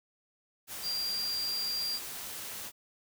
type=tone in noise; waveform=sine; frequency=4754 Hz; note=D8; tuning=20 cents sharp; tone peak=-31 dBFS; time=0.82-2 s; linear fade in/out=50 ms; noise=white; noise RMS=-41 dBFS; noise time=0.67-2.72 s; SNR=+7 dB; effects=none